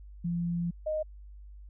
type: tone pair in turn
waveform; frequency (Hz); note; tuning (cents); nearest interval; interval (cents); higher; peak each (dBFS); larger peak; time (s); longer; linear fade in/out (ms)
sine; 171.9 / 619.3; F3 / D#5; -27 / -8; octave + minor seventh; 2219; second; -28 / -28; neither; 0.24-0.71 / 0.86-1.03; first; 10
effects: added 50 Hz sine -45 dBFS peak until 1.69 s